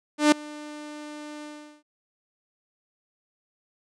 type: tone with ADSR envelope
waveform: sawtooth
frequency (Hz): 299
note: D4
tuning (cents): +31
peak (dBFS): -9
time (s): 0.18-1.83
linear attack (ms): 140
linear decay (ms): 4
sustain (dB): -24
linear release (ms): 400
effects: resampled to 22050 Hz